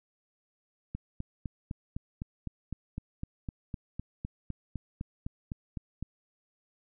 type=click train; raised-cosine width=5 ms; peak=-23 dBFS; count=21; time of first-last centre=0.95-6.026 s; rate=3.94 Hz; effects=none